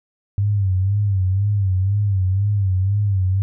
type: tone with vibrato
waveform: sine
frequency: 98 Hz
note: G2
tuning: in tune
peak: -15 dBFS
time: 0.38-3.42 s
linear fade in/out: 0 ms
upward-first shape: sine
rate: 2 Hz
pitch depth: 99 cents each way
effects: none